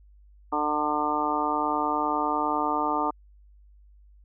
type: harmonic tone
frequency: 149.8 Hz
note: D3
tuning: 35 cents sharp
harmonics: 2 / 3 / 4 / 5 / 6 / 7 / 8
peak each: -31 / -35 / -36 / -31 / -28 / -33 / -29 dBFS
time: 0.52-3.11 s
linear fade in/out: 10 ms
effects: added 50 Hz sine -51 dBFS peak until 4.24 s